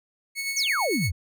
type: tone with tremolo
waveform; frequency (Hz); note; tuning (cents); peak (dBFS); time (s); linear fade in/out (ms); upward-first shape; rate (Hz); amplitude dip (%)
sawtooth; 2205; C#7; -10; -22; 0.35-1.11; 50; sine; 8.9; 45
type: exponential sweep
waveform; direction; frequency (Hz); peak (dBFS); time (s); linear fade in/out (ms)
sine; down; 7040 to 74.7; -23; 0.56-1.12; 10
effects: none